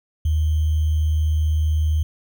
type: tone with sample-and-hold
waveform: sine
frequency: 77.78 Hz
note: D#2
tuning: in tune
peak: -16 dBFS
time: 0.25-2.03 s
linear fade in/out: 5 ms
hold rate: 3150 Hz
effects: none